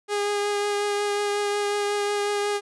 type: tone with vibrato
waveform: sawtooth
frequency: 410 Hz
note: G#4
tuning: 22 cents flat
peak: -19 dBFS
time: 0.08-2.61 s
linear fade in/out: 50 ms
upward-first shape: triangle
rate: 5.5 Hz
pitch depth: 15 cents each way
effects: resampled to 24000 Hz